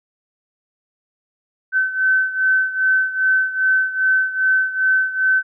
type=beating tone pair; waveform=sine; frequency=1528 / 1530.5 Hz; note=G6 / G6; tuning=-45 / -42 cents; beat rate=2.5 Hz; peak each=-16 / -20 dBFS; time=1.72-5.43 s; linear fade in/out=50 ms; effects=none